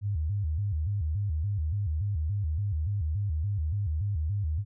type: tone with vibrato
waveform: sine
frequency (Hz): 88.8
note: F2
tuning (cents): +29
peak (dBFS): -26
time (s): 0.01-4.65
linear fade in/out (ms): 50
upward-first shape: square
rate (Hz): 3.5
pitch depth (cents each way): 240
effects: none